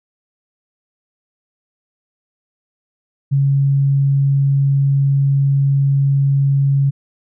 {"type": "tone", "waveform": "sine", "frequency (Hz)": 138.59, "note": "C#3", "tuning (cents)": 0, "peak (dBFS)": -11, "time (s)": [3.31, 6.91], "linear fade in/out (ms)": 20, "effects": []}